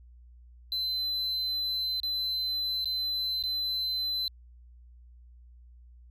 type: tone with dropouts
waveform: triangle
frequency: 4051 Hz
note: B7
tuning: 43 cents sharp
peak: -27 dBFS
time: 0.72-4.28 s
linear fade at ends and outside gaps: 1 ms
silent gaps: 2.001-2.032 / 2.845-2.856 / 3.426-3.437 s
effects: added 60 Hz sine -50 dBFS peak until 6.1 s